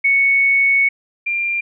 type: tone pair in turn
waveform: sine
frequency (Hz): 2217 / 2386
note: C#7 / D7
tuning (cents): 0 / +27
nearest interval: minor second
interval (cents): 127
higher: second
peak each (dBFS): -11 / -17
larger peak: first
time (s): 0.04-0.89 / 1.26-1.61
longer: first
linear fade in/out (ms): 10
effects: none